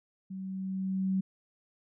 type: tone with level ramp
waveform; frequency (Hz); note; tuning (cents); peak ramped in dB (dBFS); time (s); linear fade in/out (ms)
sine; 190.1; F#3; +47; -37 to -25; 0.3-1.21; 10
effects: none